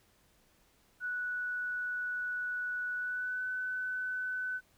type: tone with pitch glide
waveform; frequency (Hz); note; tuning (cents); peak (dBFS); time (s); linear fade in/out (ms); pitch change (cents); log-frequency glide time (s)
sine; 1476 to 1505.3; F#6 to F#6; -5 to +29; -33; 1-4.61; 50; +34; 2.96-3.44
effects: pink hiss -68 dBFS RMS until 4.77 s